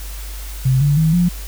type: tone with pitch steps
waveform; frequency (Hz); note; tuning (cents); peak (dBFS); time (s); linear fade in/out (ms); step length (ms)
sine; 130.81 / 144.31 / 159.2 / 175.62; C3 / D3 / D#3 / F3; 0 / -30 / +40 / +10; -11; 0.65-1.29; 10; 160
effects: added 50 Hz sine -27 dBFS peak until 1.47 s + white hiss -36 dBFS RMS until 1.47 s